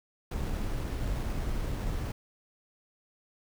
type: noise with sample-and-hold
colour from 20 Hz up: brown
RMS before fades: -32 dBFS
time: 0.31-2.12 s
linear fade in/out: 5 ms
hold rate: 7350 Hz
effects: none